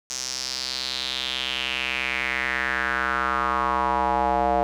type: tone with band-pass filter sweep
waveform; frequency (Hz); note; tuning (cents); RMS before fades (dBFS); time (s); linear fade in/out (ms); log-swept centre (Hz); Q
square; 64.6; C2; -21; -25; 0.1-4.63; 0; 6100 to 690; 4.1
effects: none